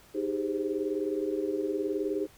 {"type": "chord", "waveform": "sine", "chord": "Ab major seventh", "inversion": "second", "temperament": "equal with one note detuned", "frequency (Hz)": [311.1, 392, 411.2, 523.3], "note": ["Eb4", "G4", "Ab4", "C5"], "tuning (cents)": [0, 0, -17, 0], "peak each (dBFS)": [-33, -32, -33, -38], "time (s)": [0.14, 2.27], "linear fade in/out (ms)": 20, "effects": ["pink hiss -57 dBFS RMS until 2.37 s"]}